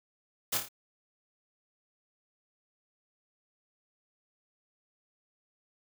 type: noise with echo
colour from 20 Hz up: white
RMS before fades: -30 dBFS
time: 0.52-0.58 s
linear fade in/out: 10 ms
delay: 27 ms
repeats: 4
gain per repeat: -5 dB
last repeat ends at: 0.688 s
effects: none